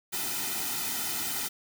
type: noise with comb filter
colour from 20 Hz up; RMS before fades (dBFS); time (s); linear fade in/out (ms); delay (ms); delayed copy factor
white; -32; 0.12-1.49; 20; 1.8; -0.85
effects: none